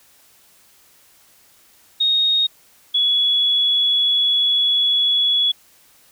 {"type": "tone pair in turn", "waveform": "sine", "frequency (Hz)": [3729, 3383], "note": ["A#7", "G#7"], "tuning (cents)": [0, 31], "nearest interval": "major second", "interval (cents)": 169, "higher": "first", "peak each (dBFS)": -14, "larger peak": "neither", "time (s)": [[2, 2.47], [2.94, 5.52]], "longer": "second", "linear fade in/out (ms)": 10, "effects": ["white hiss -53 dBFS RMS until 6.11 s"]}